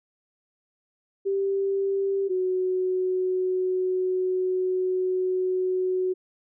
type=tone pair in turn; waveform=sine; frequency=392 / 370 Hz; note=G4 / F#4; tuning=0 / 0 cents; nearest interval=minor second; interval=100 cents; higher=first; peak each=-22 dBFS; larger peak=neither; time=1.25-2.29 / 2.29-6.14 s; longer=second; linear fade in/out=20 ms; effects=none